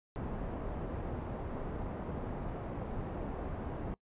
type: low-pass noise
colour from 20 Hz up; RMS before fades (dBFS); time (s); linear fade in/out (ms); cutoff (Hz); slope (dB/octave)
pink; -39; 0.16-3.94; 0; 810; 12
effects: noise-tail reverb RT60 0.1 s tail -23 dB re dry + resampled to 8000 Hz